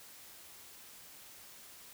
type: silence
effects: white hiss -54 dBFS RMS until 1.93 s